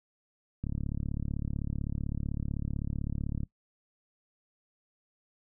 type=click train; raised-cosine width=5 ms; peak=-21 dBFS; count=101; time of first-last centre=0.64-3.433 s; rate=35.8 Hz; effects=noise-tail reverb RT60 0.1 s tail -20 dB re dry